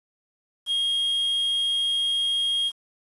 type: tone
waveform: triangle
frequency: 3253 Hz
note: G#7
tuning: 37 cents flat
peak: -20 dBFS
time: 0.66-2.72 s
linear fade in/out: 50 ms
effects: resampled to 24000 Hz + 8-bit